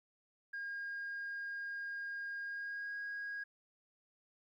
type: tone with pitch glide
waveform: sine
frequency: 1621 to 1640.8 Hz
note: G#6 to G#6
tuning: -42 to -21 cents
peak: -38 dBFS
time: 0.53-3.44 s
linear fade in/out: 10 ms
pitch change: +21 cents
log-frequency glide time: 2.42-2.96 s
effects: tanh soft clip ceiling -37 dBFS + 13-bit